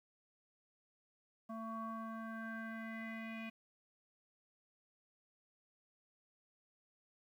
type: tone with low-pass filter sweep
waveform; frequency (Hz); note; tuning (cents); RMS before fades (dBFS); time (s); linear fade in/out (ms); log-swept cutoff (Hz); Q
square; 224.1; A3; +32; -45; 1.49-3.5; 10; 970 to 2500; 6.2
effects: 12-bit